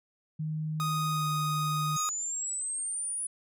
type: tone with pitch glide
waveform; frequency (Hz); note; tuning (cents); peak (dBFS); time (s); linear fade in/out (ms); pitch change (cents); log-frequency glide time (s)
sine; 155.56 to 152.09; D#3 to D#3; 0 to -39; -30; 0.39-1.97; 10; -39; 1.1-1.27
type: tone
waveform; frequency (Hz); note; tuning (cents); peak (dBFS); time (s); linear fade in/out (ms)
45% pulse; 1244.5; D#6; 0; -30; 0.8-2.09; 0
type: exponential sweep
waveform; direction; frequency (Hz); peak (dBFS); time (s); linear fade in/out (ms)
sine; up; 6610 to 9920; -31; 1.96-3.27; 5
effects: none